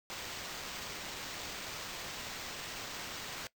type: noise with sample-and-hold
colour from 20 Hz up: violet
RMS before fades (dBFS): -43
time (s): 0.1-3.47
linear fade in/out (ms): 0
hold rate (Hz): 11025
effects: noise-tail reverb RT60 0.1 s tail -19 dB re dry